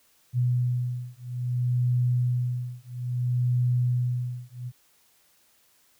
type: beating tone pair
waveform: sine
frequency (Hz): 123.2 / 123.8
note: B2 / B2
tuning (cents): -4 / +5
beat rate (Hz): 0.6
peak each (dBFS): -26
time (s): 0.33-4.72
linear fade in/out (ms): 50
effects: white hiss -63 dBFS RMS until 5.99 s